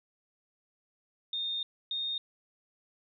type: tone pair in turn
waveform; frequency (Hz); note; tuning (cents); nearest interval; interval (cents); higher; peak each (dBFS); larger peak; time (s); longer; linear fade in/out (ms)
sine; 3658 / 3683; A#7 / A#7; -33 / -22; unison; 11; second; -31 / -31; neither; 1.33-1.63 / 1.91-2.18; first; 2
effects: none